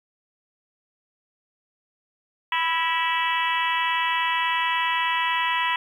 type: harmonic tone with a mistuned harmonic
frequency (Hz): 329.4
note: E4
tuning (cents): -1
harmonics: 3 / 4 / 5 / 6 / 7 / 8 / 9 / 10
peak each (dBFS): -24 / -34 / -35 / -27 / -34 / -30 / -32 / -34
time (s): 2.52-5.76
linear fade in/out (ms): 2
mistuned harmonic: 6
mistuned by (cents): -28
effects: 9-bit